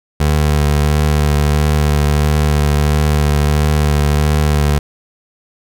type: tone with vibrato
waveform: 25% pulse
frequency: 74.3 Hz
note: D2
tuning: 21 cents sharp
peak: -7 dBFS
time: 0.2-4.79 s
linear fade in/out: 5 ms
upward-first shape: sine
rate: 1.5 Hz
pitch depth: 25 cents each way
effects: none